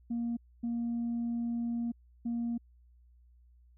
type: tone bursts at uneven times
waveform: sine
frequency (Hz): 235.1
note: A#3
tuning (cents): +15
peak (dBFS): -29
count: 3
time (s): 0.1-0.37 / 0.63-1.92 / 2.25-2.58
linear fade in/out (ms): 10
effects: tanh soft clip ceiling -28 dBFS + added 60 Hz sine -58 dBFS peak until 3.77 s